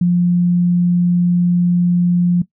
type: tone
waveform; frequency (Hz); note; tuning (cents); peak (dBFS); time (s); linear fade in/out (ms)
sine; 175.9; F3; +13; -10; 0.01-2.42; 5
effects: noise-tail reverb RT60 0.1 s tail -17 dB re dry